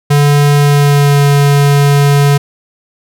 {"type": "tone with pitch glide", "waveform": "square", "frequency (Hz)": [144.6, 142.53], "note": ["D3", "C#3"], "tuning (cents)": [-27, 49], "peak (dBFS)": -6, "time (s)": [0.1, 2.38], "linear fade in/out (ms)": 10, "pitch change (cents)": -24, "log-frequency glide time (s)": [0.56, 1.23], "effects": []}